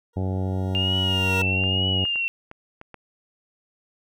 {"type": "tone with exponential growth", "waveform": "20% pulse", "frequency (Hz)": 471.3, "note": "A#4", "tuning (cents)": 19, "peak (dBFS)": -19, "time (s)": [0.13, 1.42], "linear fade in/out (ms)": 5, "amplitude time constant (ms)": 280}
{"type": "harmonic tone", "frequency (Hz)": 94.2, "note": "F#2", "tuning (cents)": 32, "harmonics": [1, 2, 3, 4, 5, 6, 7, 8, 9], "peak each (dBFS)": [-24, -30, -34, -36, -38, -40, -41, -42, -43], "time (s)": [0.16, 2.05], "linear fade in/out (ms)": 10}
{"type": "tone with vibrato", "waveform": "sine", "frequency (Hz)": 2800, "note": "F7", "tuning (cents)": 4, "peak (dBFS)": -22, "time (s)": [0.75, 2.28], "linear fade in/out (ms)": 0, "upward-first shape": "triangle", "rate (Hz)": 1.1, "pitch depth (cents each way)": 89}
{"type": "clicks", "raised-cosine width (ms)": 0.5, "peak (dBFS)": -25, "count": 6, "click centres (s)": [1.638, 2.053, 2.158, 2.514, 2.814, 2.943]}
{"effects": []}